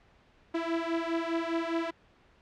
sawtooth beating tone pair, 329.6 / 334.5 Hz, E4 / E4, 0 / +25 cents, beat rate 4.9 Hz, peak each -28 dBFS, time 0.54-1.91 s, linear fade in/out 10 ms, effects pink hiss -62 dBFS RMS until 2.41 s + low-pass 3000 Hz 12 dB/octave

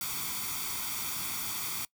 white noise with comb filter, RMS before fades -35 dBFS, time 0.01-1.85 s, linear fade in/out 2 ms, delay 0.87 ms, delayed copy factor +0.7, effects noise-tail reverb RT60 0.1 s tail -23 dB re dry + high-pass 60 Hz 12 dB/octave

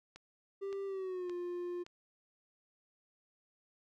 click train, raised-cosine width 0.2 ms, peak -34 dBFS, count 4, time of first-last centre 0.16-1.865 s, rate 1.76 Hz
triangle tone with pitch glide, 393.7 to 352.8 Hz, G4 to F4, +8 to +18 cents, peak -35 dBFS, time 0.61-1.84 s, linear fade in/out 20 ms, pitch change -190 cents, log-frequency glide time 0.86-1.32 s
effects none

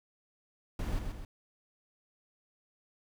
brown noise with echo, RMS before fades -34 dBFS, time 0.79-0.99 s, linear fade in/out 2 ms, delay 130 ms, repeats 2, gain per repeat -5 dB, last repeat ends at 1.25 s, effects none

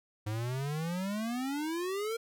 square exponential sweep, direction up, 103.83 to 466.2 Hz, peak -33 dBFS, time 0.26-2.17 s, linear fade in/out 10 ms, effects none

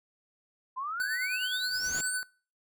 sine exponential sweep, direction up, 1003 to 9660 Hz, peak -32 dBFS, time 0.76-2.18 s, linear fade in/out 20 ms
square tone with tremolo, 1500 Hz, F#6, 23 cents sharp, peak -30 dBFS, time 1-2.23 s, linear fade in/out 0 ms, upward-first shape sine, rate 9.6 Hz, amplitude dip 45%
pink noise with exponential growth, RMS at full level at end -38 dBFS, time 1.45-2.01 s, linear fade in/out 2 ms, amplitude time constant 120 ms
effects noise-tail reverb RT60 0.4 s tail -23 dB re dry

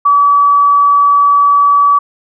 sine tone, 1145 Hz, D6, 44 cents flat, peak -5 dBFS, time 0.05-1.99 s, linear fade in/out 10 ms, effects none

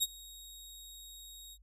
20% pulse tone with ADSR envelope, 3768 Hz, A#7, 18 cents sharp, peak -20 dBFS, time 0-1.58 s, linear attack 27 ms, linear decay 35 ms, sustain -23 dB, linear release 54 ms, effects added 50 Hz sine -58 dBFS peak until 1.62 s

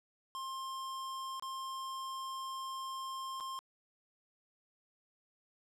square tone with dropouts, 1060 Hz, C6, 22 cents sharp, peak -40 dBFS, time 0.35-3.59 s, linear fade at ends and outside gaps 0 ms, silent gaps 1.397-1.424 / 3.401-3.407 s, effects low-pass 11000 Hz 12 dB/octave

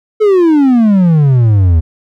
triangle exponential sweep, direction down, 440.3 to 77.78 Hz, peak -3 dBFS, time 0.2-1.81 s, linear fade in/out 20 ms, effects none

